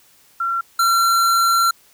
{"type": "tone pair in turn", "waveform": ["sine", "square"], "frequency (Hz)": [1364, 1364], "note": ["F6", "F6"], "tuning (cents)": [-41, -41], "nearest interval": "unison", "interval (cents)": 0, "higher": "neither", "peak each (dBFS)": [-18, -14], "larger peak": "second", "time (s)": [[0.4, 0.61], [0.79, 1.71]], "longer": "second", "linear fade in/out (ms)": 5, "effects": ["white hiss -53 dBFS RMS until 1.93 s"]}